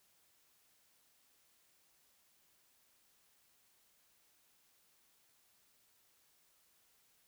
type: silence
effects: white hiss -72 dBFS RMS until 7.27 s